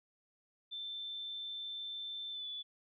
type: tone with pitch glide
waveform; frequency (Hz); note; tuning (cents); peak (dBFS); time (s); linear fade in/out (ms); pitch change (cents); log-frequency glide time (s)
sine; 3547 to 3462; A7 to A7; +13 to -29; -40; 0.71-2.63; 20; -42; 2.31-2.47
effects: none